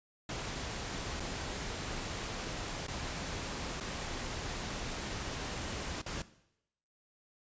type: noise with dropouts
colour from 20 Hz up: pink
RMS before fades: -39 dBFS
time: 0.29-6.22 s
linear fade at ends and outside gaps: 2 ms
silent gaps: 1.198-1.203 / 2.867-2.882 / 3.801-3.808 / 6.016-6.062 s
effects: noise-tail reverb RT60 0.8 s tail -17 dB re dry + resampled to 16000 Hz